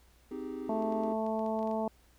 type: chord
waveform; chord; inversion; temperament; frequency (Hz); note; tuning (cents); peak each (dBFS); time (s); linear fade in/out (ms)
triangle; Ab major seventh; first; just; 259.6 / 311.5 / 389.3 / 415.3; C4 / Eb4 / G4 / Ab4; -13 / +2 / -12 / 0; -39 / -40 / -40 / -43; 0.31-1.13; 5
type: harmonic tone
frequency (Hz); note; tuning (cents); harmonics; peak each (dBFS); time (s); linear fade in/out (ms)
220; A3; 0; 1 / 2 / 3 / 4 / 5; -34 / -37 / -34 / -37 / -47; 0.69-1.88; 2
type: clicks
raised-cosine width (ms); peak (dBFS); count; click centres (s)
0.2; -38; 10; 0.824 / 0.924 / 1.036 / 1.265 / 1.393 / 1.463 / 1.591 / 1.629 / 1.674 / 1.713
effects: added 60 Hz sine -62 dBFS peak until 2.18 s + pink hiss -66 dBFS RMS until 2.18 s